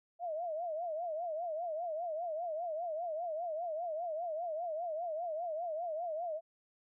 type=tone with vibrato; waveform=sine; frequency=659.3 Hz; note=E5; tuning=in tune; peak=-35 dBFS; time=0.19-6.41 s; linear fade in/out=50 ms; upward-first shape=triangle; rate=5 Hz; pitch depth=170 cents each way; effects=none